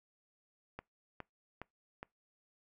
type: click train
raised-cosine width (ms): 0.5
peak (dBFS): -28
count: 4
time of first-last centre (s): 0.79-2.03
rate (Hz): 2.42
effects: noise-tail reverb RT60 0.2 s tail -25 dB re dry